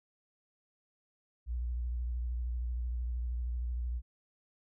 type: tone with vibrato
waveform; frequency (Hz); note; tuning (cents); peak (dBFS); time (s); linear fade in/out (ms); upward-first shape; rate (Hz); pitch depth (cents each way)
sine; 60.2; B1; -44; -32; 1.46-4.02; 50; sine; 13; 56
effects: none